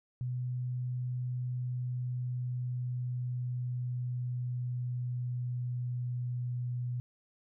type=tone with pitch glide; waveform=sine; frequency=124.9 to 122.97 Hz; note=B2 to B2; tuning=+20 to -7 cents; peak=-32 dBFS; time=0.21-7 s; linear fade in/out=0 ms; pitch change=-27 cents; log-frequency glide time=1.06-6.7 s; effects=none